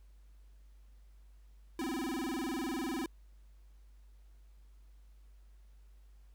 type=tone with vibrato; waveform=square; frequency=292.2 Hz; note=D4; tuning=9 cents flat; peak=-35 dBFS; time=1.79-3.06 s; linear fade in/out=2 ms; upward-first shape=square; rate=20 Hz; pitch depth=230 cents each way; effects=added 50 Hz sine -55 dBFS peak until 6.34 s + pink hiss -75 dBFS RMS until 6.34 s